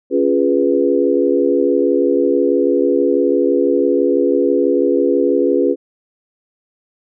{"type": "chord", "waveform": "sine", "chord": "C# dominant seventh", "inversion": "none", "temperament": "equal", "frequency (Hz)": [277.2, 349.2, 415.3, 493.9], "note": ["C#4", "E#4", "G#4", "B4"], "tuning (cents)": [0, 0, 0, 0], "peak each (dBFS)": -17, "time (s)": [0.1, 5.76], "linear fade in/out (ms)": 50, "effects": []}